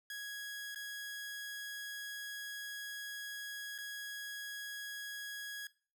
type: tone with dropouts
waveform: sawtooth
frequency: 1661.2 Hz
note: G#6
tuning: in tune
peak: -38 dBFS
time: 0.1-5.67 s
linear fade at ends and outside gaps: 2 ms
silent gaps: 0.747-0.758 / 3.78-3.785 s
effects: noise-tail reverb RT60 0.4 s tail -20 dB re dry